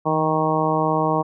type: harmonic tone with a mistuned harmonic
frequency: 156.5 Hz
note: D#3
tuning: 10 cents sharp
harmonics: 1 / 2 / 3 / 4 / 5 / 6 / 7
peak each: -25 / -25 / -25 / -25 / -25 / -25 / -25 dBFS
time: 0.05-1.23 s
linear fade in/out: 20 ms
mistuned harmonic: 1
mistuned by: +39 cents
effects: none